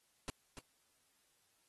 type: noise with echo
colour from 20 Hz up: pink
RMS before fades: -41 dBFS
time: 0.28-0.3 s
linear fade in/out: 0 ms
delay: 290 ms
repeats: 1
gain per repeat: -9 dB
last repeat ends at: 0.59 s
effects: white hiss -75 dBFS RMS until 1.68 s + AAC 32 kbps